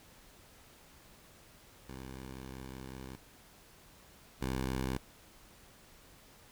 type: tone pair in turn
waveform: 10% pulse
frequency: 65.41 / 65 Hz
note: C2 / C2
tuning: 0 / -11 cents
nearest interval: unison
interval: 11 cents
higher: first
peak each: -36 / -25 dBFS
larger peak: second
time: 1.88-3.16 / 4.41-4.98 s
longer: first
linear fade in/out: 10 ms
effects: pink hiss -59 dBFS RMS until 6.51 s